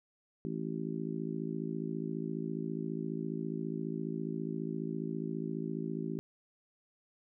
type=harmonic tone; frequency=54.7 Hz; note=A1; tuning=9 cents flat; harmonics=3 / 4 / 5 / 6 / 7; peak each=-39 / -40 / -41 / -42 / -42 dBFS; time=0.45-6.19 s; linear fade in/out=0 ms; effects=none